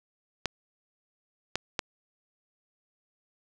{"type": "clicks", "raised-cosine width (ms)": 0.2, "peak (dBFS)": -10, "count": 3, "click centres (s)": [0.457, 1.556, 1.792], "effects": []}